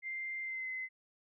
sine tone with pitch glide, 2093 to 2048 Hz, C7 to C7, 0 to -38 cents, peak -37 dBFS, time 0.02-0.89 s, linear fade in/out 50 ms, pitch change -38 cents, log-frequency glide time 0.42-0.68 s, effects none

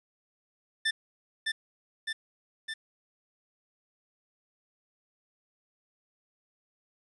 25% pulse tone with echo, 1777 Hz, A6, 17 cents sharp, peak -21 dBFS, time 0.85-0.91 s, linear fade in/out 10 ms, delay 610 ms, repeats 3, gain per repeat -3 dB, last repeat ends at 2.74 s, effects resampled to 22050 Hz + 10-bit

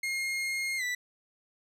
40% pulse tone with pitch glide, 2138 to 1971.9 Hz, C7 to B6, +37 to -3 cents, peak -29 dBFS, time 0.03-0.95 s, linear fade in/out 5 ms, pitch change -140 cents, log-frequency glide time 0.77-0.83 s, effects low-pass 11000 Hz 12 dB/octave

